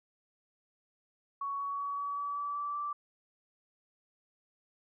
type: tone with pitch steps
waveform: sine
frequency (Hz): 1117 / 1124.1 / 1131.3 / 1138.5 / 1145.8 / 1153.1 / 1160.4 / 1167.8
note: C#6 / C#6 / C#6 / C#6 / D6 / D6 / D6 / D6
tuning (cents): +13 / +24 / +35 / +46 / -43 / -32 / -21 / -10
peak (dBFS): -33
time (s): 1.41-2.93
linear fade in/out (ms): 5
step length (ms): 190
effects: none